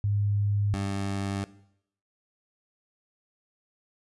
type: tone pair in turn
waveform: sine / 20% pulse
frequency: 102.2 / 98.72 Hz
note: G#2 / G2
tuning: -27 / +13 cents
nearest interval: minor second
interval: 60 cents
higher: first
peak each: -23 / -24 dBFS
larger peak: first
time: 0.04-0.74 / 0.74-1.44 s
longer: neither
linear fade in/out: 0 ms
effects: noise-tail reverb RT60 0.7 s tail -17 dB re dry + resampled to 24000 Hz